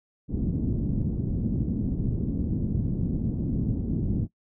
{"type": "low-pass noise", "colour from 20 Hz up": "white", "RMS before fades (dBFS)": -27, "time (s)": [0.28, 4.28], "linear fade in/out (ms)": 50, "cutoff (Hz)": 250, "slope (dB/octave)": 24, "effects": ["noise-tail reverb RT60 0.1 s tail -20 dB re dry"]}